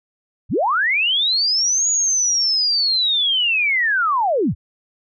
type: linear two-way sweep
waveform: sine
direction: up then down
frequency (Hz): 49 to 6830 to 49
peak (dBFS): -15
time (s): 0.49-4.55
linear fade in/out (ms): 50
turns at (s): 1.89
effects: none